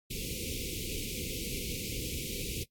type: band-stop noise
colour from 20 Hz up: pink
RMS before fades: -37 dBFS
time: 0.1-2.64 s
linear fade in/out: 10 ms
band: 510 to 2200 Hz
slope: 96 dB/octave
effects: noise-tail reverb RT60 0.1 s tail -18 dB re dry + AAC 64 kbps